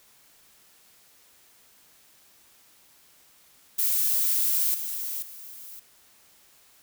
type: noise with level steps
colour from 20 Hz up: violet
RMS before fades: -24 / -32 / -43 dBFS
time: 3.78-5.8 s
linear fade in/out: 10 ms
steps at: 4.74 / 5.22 s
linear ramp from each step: 5 ms
effects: white hiss -58 dBFS RMS until 6.82 s